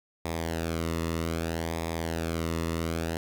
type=tone with flanger; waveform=sawtooth; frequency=82.41 Hz; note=E2; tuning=in tune; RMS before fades=-31 dBFS; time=0.25-3.17 s; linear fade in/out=0 ms; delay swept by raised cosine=0.68 to 1.29 ms; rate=0.63 Hz; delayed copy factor=-0.65; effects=none